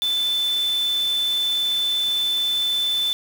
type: tone in noise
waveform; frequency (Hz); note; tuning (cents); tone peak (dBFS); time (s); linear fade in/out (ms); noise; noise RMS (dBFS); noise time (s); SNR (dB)
sine; 3520; A7; 0; -19; 0.02-3.13; 0; white; -36; 0.02-3.13; +14
effects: none